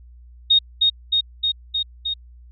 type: tone with echo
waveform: sine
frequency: 3720 Hz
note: A#7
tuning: 4 cents flat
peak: -11 dBFS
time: 0.5-0.59 s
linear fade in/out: 10 ms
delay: 310 ms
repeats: 5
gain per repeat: -2 dB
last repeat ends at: 2.14 s
effects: added 60 Hz sine -42 dBFS peak until 2.51 s